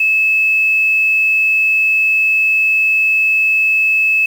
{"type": "tone with quantisation", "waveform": "sine", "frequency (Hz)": 2600, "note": "E7", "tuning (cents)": -24, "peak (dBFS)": -10, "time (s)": [0, 4.26], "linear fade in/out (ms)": 5, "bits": 6, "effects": []}